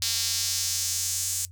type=tone with high-pass filter sweep; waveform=sawtooth; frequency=229.2 Hz; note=A#3; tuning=29 cents flat; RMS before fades=-28 dBFS; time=0.02-1.45 s; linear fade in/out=0 ms; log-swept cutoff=4500 to 7300 Hz; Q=1.9; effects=noise-tail reverb RT60 0.1 s tail -17 dB re dry + added 90 Hz sine -43 dBFS peak until 1.51 s